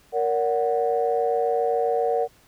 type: chord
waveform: sine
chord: Bb augmented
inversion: none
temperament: equal with one note detuned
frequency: 466.2 / 573.6 / 740 Hz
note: Bb4 / D5 / F#5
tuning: 0 / -41 / 0 cents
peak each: -22 / -26 / -24 dBFS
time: 0.12-2.28 s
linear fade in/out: 50 ms
effects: tanh soft clip ceiling -11 dBFS + pink hiss -57 dBFS RMS until 2.47 s